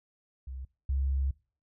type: tone pair in turn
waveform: sine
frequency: 65.41 / 67.72 Hz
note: C2 / C#2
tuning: 0 / -40 cents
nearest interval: minor second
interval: 60 cents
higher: second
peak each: -37 / -26 dBFS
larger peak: second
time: 0.47-0.65 / 0.89-1.31 s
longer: second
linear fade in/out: 5 ms
effects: noise-tail reverb RT60 0.4 s tail -23 dB re dry